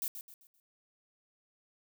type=noise with echo; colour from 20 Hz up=violet; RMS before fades=-35 dBFS; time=0.02-0.08 s; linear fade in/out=0 ms; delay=130 ms; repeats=4; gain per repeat=-9 dB; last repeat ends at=0.6 s; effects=none